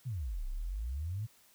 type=exponential two-way sweep; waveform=sine; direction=down then up; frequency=138.59 to 30.58 to 116.3 Hz; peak=-34 dBFS; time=0.05-1.27 s; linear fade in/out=20 ms; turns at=0.46 s; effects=white hiss -64 dBFS RMS until 1.54 s